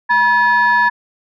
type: tone pair together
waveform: sine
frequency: 964.5 / 1720 Hz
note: B5 / A6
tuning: -41 / -40 cents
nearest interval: minor seventh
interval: 1001 cents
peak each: -11 dBFS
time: 0.09-0.9 s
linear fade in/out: 20 ms
effects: tanh soft clip ceiling -6 dBFS